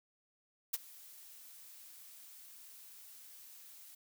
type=noise with ADSR envelope; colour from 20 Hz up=blue; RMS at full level=-33 dBFS; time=0.73-3.95 s; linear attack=10 ms; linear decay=28 ms; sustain=-22 dB; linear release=7 ms; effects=none